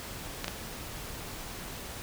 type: clicks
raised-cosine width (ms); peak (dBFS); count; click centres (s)
0.2; -14; 2; 0.444 / 0.481
effects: pink hiss -41 dBFS RMS until 2.02 s